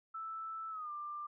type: tone with pitch glide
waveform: sine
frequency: 1318.5 to 1188.3 Hz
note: E6 to D6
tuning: 0 to +20 cents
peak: -40 dBFS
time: 0.14-1.27 s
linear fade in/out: 10 ms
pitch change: -180 cents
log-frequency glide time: 0.7-0.91 s
effects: none